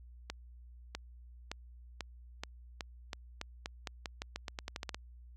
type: accelerating click train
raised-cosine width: 0.2 ms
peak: -21 dBFS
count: 20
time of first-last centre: 0.3-4.945 s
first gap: 650 ms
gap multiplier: 0.87
effects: added 60 Hz sine -51 dBFS peak until 5.36 s